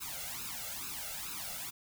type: noise with flanger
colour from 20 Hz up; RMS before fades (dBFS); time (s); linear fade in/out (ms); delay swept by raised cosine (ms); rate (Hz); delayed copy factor
white; -41; 0-1.71; 20; 0.76 to 1.47; 2.3; +0.95
effects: none